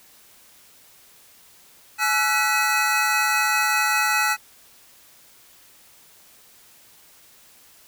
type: tone cluster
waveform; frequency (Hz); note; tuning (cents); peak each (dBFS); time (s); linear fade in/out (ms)
square; 849 / 1337 / 1487 / 1953 / 2552; G#5 / E6 / F#6 / B6 / D#7; +38 / +24 / +8 / -20 / +43; -26; 1.98-4.37; 50
effects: white hiss -52 dBFS RMS until 7.87 s